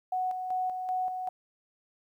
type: tone with tremolo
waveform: sine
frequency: 740 Hz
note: F#5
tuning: in tune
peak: -27 dBFS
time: 0.12-1.29 s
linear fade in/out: 5 ms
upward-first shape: square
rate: 2.6 Hz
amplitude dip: 45%
effects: 11-bit